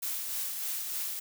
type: noise with tremolo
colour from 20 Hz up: blue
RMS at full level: -33 dBFS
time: 0.02-1.2 s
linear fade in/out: 10 ms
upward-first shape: triangle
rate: 3.3 Hz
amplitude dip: 40%
effects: none